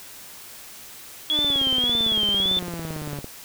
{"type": "exponential sweep", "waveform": "sawtooth", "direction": "down", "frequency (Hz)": [310, 139.2], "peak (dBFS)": -27, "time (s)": [1.29, 3.22], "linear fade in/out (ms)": 50}
{"type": "tone with vibrato", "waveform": "sine", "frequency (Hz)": 3322, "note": "G#7", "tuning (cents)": 0, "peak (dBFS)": -19, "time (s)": [1.3, 2.59], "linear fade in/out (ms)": 0, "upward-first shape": "sine", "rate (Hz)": 1.8, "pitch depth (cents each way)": 110}
{"type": "click train", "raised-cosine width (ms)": 2, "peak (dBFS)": -20, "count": 34, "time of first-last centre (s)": [1.39, 3.244], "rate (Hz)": 17.8}
{"effects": ["white hiss -42 dBFS RMS until 3.44 s"]}